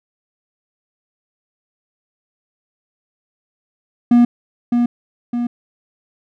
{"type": "tone with echo", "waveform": "triangle", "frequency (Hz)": 240, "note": "B3", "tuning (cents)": -49, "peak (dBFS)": -5, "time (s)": [4.11, 4.25], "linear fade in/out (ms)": 5, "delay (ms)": 610, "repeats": 2, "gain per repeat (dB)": -5, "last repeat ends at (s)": 5.47, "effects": []}